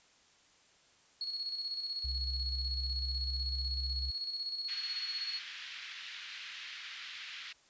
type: tone with tremolo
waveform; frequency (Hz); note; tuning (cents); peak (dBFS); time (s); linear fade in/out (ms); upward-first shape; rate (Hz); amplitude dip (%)
sine; 4336; C#8; -39; -34; 1.21-5.39; 2; square; 16; 45
type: tone with pitch glide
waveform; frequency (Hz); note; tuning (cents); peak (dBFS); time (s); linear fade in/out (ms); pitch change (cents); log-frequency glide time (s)
sine; 66 to 66.81; C2 to C2; +16 to +37; -35; 2.04-4.11; 10; +21; 2.56-3.57
type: band-pass noise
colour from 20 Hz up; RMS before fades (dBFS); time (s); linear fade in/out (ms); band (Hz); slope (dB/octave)
white; -46; 4.68-7.53; 10; 1600 to 3900; 24
effects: white hiss -65 dBFS RMS until 7.69 s + resampled to 16000 Hz

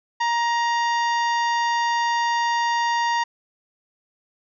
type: harmonic tone with a mistuned harmonic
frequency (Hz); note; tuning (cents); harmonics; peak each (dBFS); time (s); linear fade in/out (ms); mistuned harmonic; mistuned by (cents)
940; A#5; +14; 1 / 2 / 3 / 4 / 5 / 6 / 7; -20 / -26 / -35 / -37 / -36 / -41 / -41; 0.2-3.24; 10; 4; -78
effects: none

